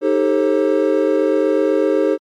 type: chord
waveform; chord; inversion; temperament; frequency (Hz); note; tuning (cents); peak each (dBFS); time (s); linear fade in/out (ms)
triangle; A half-diminished seventh; second; equal with one note detuned; 311.1 / 392 / 440 / 535.2; Eb4 / G4 / A4 / C5; 0 / 0 / 0 / +39; -17; 0.01-2.18; 50
effects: AAC 64 kbps